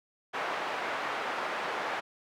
pink band-pass noise, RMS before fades -34 dBFS, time 0.33-2.01 s, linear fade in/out 20 ms, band 640 to 1900 Hz, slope 12 dB/octave, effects none

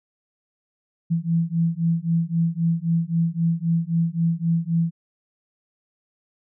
sine beating tone pair, 164.81 / 168.61 Hz, E3 / E3, 0 / +39 cents, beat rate 3.8 Hz, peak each -22 / -22 dBFS, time 1.1-4.91 s, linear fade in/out 20 ms, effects none

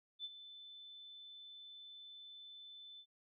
sine tone with ADSR envelope, 3520 Hz, A7, in tune, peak -40 dBFS, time 0.19-3.06 s, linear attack 54 ms, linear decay 38 ms, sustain -12 dB, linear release 67 ms, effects none

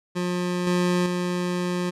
25% pulse tone with level steps, 178.3 Hz, F3, 36 cents sharp, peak -20 / -16 / -20 dBFS, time 0.15-1.91 s, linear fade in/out 20 ms, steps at 0.67 / 1.06 s, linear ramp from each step 2 ms, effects low-pass 9000 Hz 12 dB/octave

